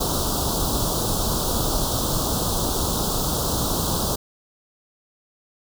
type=band-stop noise; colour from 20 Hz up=pink; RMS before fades=-23 dBFS; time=0-4.16 s; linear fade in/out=10 ms; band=1300 to 3400 Hz; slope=48 dB/octave; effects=none